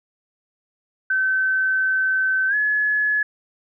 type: tone with pitch glide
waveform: sine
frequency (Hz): 1534 to 1702.1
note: G6 to G#6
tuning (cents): -38 to +42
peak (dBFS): -17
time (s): 1.1-3.23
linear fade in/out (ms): 5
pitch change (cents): +180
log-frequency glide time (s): 2.48-2.55
effects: none